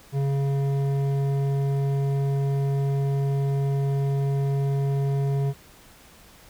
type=tone with hard clipping; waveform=sine; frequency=138.59 Hz; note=C#3; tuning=in tune; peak=-23 dBFS; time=0.12-5.54 s; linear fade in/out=50 ms; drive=10 dB; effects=pink hiss -51 dBFS RMS until 6.49 s